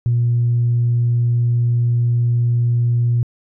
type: tone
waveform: sine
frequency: 119.4 Hz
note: A#2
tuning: 42 cents sharp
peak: -12 dBFS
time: 0.06-3.23 s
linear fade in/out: 0 ms
effects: tanh soft clip ceiling -9 dBFS